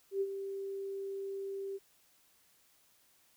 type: tone with ADSR envelope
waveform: sine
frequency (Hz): 392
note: G4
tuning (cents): 0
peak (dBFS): -28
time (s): 0.11-1.79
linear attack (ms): 100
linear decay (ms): 50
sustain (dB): -9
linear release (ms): 33
effects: white hiss -68 dBFS RMS until 3.36 s